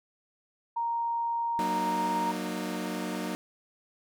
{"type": "tone", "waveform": "sine", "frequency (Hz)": 932.3, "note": "A#5", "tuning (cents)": 0, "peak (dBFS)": -27, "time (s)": [0.76, 2.32], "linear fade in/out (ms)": 10}
{"type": "chord", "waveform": "sawtooth", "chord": "D# minor", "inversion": "first", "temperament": "equal with one note detuned", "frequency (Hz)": [185, 233.1, 304.9], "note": ["F#3", "A#3", "D#4"], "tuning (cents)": [0, 0, -35], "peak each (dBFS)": -32, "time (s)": [1.59, 3.35], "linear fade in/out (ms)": 0}
{"effects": []}